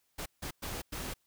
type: noise bursts at uneven times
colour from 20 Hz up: pink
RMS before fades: -39 dBFS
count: 4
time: 0.18-0.26 / 0.42-0.51 / 0.62-0.82 / 0.92-1.14 s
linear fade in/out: 10 ms
effects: white hiss -75 dBFS RMS until 1.26 s